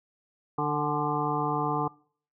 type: harmonic tone with a mistuned harmonic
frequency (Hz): 148.7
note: D3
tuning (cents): +22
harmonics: 1 / 2 / 3 / 5 / 6 / 7 / 8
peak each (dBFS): -33 / -33 / -33 / -33 / -33 / -33 / -33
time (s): 0.58-1.88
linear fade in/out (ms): 5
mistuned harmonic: 6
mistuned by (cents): -59
effects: noise-tail reverb RT60 0.5 s tail -24 dB re dry